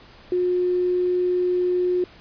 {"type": "tone with tanh clipping", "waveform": "triangle", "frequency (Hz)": 359.9, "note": "F#4", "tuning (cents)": -48, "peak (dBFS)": -18, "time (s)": [0.32, 2.04], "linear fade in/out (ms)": 2, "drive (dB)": 3, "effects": ["pink hiss -48 dBFS RMS until 2.2 s", "resampled to 11025 Hz"]}